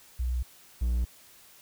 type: tone pair in turn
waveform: sine / triangle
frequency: 61.9 / 59.77 Hz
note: B1 / A#1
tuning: +5 / +44 cents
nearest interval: minor second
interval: 61 cents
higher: first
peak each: -26 / -22 dBFS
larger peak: second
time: 0.19-0.43 / 0.81-1.05 s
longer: neither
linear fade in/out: 10 ms
effects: white hiss -55 dBFS RMS until 1.61 s